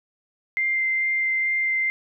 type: tone with vibrato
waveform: sine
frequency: 2091 Hz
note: C7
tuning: 2 cents flat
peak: -20 dBFS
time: 0.57-1.9 s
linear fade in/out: 0 ms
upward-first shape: sine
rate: 2.3 Hz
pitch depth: 8 cents each way
effects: none